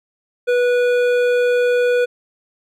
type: tone with hard clipping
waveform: sine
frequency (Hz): 489.8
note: B4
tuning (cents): -14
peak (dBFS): -15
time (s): 0.47-2.06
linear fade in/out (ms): 20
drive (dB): 11
effects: none